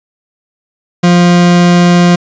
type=tone; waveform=40% pulse; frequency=175.4 Hz; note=F3; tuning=8 cents sharp; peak=-3 dBFS; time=1.03-2.16 s; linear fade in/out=10 ms; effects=resampled to 16000 Hz + 7-bit